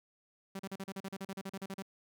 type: tone bursts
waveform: sawtooth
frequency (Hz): 193.6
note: G3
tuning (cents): -21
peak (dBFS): -35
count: 16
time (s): 0.55-1.824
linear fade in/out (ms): 5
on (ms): 44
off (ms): 38
effects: none